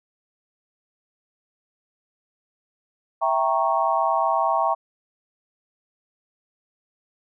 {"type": "chord", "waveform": "sine", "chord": "E diminished seventh", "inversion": "none", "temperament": "equal with one note detuned", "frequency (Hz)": [659.3, 784, 932.3, 1101.7], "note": ["E5", "G5", "Bb5", "Db6"], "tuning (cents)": [0, 0, 0, -11], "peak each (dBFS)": -24, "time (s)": [3.21, 4.75], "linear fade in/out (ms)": 20, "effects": []}